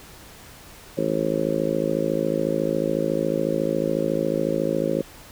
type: harmonic tone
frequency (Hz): 54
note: A1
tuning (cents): -32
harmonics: 3 / 4 / 5 / 6 / 7 / 8 / 9 / 10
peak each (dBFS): -30 / -30 / -30 / -28 / -30 / -30 / -30 / -26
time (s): 0.97-5.02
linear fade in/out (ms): 10
effects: pink hiss -45 dBFS RMS until 5.31 s